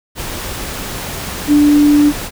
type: tone in noise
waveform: sine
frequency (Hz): 293.5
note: D4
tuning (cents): -1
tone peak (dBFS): -6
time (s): 1.47-2.13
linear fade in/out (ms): 50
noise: pink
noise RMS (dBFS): -24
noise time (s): 0.15-2.31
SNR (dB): +15
effects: none